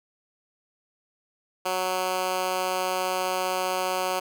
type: tone with high-pass filter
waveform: 10% pulse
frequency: 184.9 Hz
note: F#3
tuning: 1 cent flat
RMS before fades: -27 dBFS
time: 1.65-4.2 s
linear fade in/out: 10 ms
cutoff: 500 Hz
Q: 0.89
effects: none